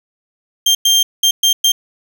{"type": "tone bursts at uneven times", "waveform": "30% pulse", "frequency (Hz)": 3180, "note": "G7", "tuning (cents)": 24, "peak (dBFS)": -6, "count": 5, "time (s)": [[0.66, 0.75], [0.85, 1.03], [1.23, 1.31], [1.43, 1.53], [1.64, 1.72]], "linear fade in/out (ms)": 5, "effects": []}